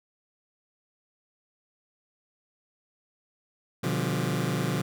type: chord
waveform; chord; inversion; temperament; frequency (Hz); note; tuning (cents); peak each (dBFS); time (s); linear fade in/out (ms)
sawtooth; G dominant seventh; first; just; 122.5 / 147 / 176.4 / 196; B2 / D3 / F3 / G3; -14 / +2 / +18 / 0; -27 / -26 / -27 / -31; 3.83-4.82; 10
effects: none